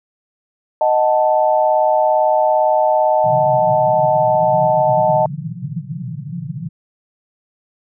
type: chord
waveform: sine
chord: D# diminished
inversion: none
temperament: equal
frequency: 622.3 / 740 / 880 Hz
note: D#5 / F#5 / A5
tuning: 0 / 0 / 0 cents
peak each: -14 / -18 / -16 dBFS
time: 0.81-5.26 s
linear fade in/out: 2 ms
type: band-pass noise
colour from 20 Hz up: pink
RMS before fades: -26 dBFS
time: 3.24-6.69 s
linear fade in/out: 2 ms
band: 120 to 180 Hz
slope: 96 dB/octave
effects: none